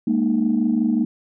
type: chord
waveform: sine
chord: Ab suspended second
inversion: none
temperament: equal with one note detuned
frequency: 207.7 / 233.1 / 306.5 Hz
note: Ab3 / Bb3 / Eb4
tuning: 0 / 0 / -26 cents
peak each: -22 / -18 / -22 dBFS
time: 0.07-1.05 s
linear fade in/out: 5 ms
effects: tanh soft clip ceiling -9 dBFS